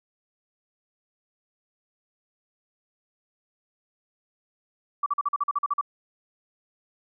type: tone bursts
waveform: sine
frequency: 1154 Hz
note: D6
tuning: 31 cents flat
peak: -21 dBFS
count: 11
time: 5.03-5.812 s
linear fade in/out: 5 ms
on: 32 ms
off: 43 ms
effects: none